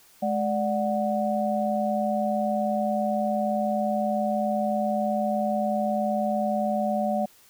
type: tone cluster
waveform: sine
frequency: 212.2 / 589 / 738 Hz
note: G#3 / D5 / F#5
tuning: +38 / +5 / -5 cents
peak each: -27 dBFS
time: 0.22-7.26 s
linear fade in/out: 10 ms
effects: white hiss -56 dBFS RMS until 7.49 s